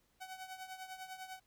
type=tone with tremolo; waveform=sawtooth; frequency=752 Hz; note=F#5; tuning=28 cents sharp; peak=-39 dBFS; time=0.2-1.4 s; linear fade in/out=20 ms; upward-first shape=triangle; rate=10 Hz; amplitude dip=75%; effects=pink hiss -75 dBFS RMS until 1.46 s